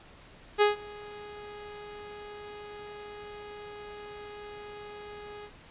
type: tone with ADSR envelope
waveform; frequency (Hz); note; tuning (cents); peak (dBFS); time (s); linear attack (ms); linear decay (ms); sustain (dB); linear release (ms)
sawtooth; 415.3; G#4; 0; -14; 0.58-5.51; 36; 140; -24; 65
effects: pink hiss -53 dBFS RMS until 5.7 s + resampled to 8000 Hz